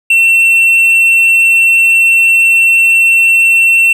triangle tone, 2703 Hz, E7, 43 cents sharp, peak -3 dBFS, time 0.1-3.93 s, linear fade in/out 5 ms, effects none

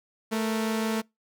sawtooth tone pair together, 220 / 466.2 Hz, A3 / A#4, 0 / 0 cents, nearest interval octave + minor second, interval 1300 cents, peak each -22 / -31 dBFS, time 0.31-1.02 s, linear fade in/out 20 ms, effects noise-tail reverb RT60 0.2 s tail -26 dB re dry

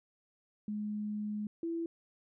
sine tone pair in turn, 210 / 333.4 Hz, G#3 / E4, +19 / +20 cents, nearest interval minor sixth, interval 801 cents, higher second, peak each -34 / -33 dBFS, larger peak second, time 0.68-1.47 / 1.63-1.86 s, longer first, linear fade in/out 2 ms, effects none

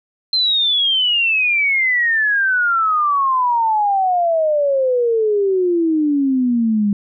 sine exponential sweep, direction down, 4145 to 200 Hz, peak -13 dBFS, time 0.33-6.93 s, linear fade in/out 2 ms, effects none

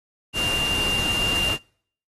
sine tone in noise, 2794 Hz, F7, in tune, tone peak -22 dBFS, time 0.33-1.58 s, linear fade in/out 50 ms, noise pink, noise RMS -29 dBFS, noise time 0.33-1.58 s, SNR +4 dB, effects noise-tail reverb RT60 0.6 s tail -26 dB re dry + AAC 32 kbps

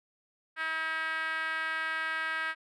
5% pulse tone with band-pass filter, 320 Hz, D#4, 49 cents sharp, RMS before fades -33 dBFS, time 0.56-2.55 s, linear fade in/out 50 ms, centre 1600 Hz, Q 3.2, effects none

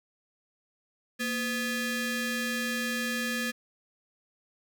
sawtooth ring-modulated tone, 740 Hz, F#5, in tune, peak -22 dBFS, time 1.19-3.52 s, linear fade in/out 20 ms, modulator 973 Hz, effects none

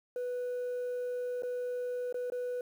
sine tone with dropouts, 493.9 Hz, B4, in tune, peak -30 dBFS, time 0.16-2.61 s, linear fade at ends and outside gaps 2 ms, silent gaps 1.423-1.433 / 2.126-2.143 / 2.301-2.321 s, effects tanh soft clip ceiling -32 dBFS + 10-bit

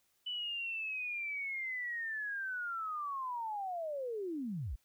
sine linear sweep, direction down, 2992 to 41.2 Hz, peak -36 dBFS, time 0.26-4.76 s, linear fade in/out 10 ms, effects white hiss -75 dBFS RMS until 4.84 s

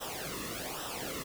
pink noise with flanger, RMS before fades -39 dBFS, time 0-1.24 s, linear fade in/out 20 ms, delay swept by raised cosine 0.44 to 1.32 ms, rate 1.2 Hz, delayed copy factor -0.8, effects none

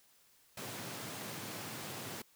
pink high-pass noise, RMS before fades -44 dBFS, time 0.57-2.22 s, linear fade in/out 5 ms, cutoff 100 Hz, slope 96 dB/octave, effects white hiss -67 dBFS RMS until 2.35 s

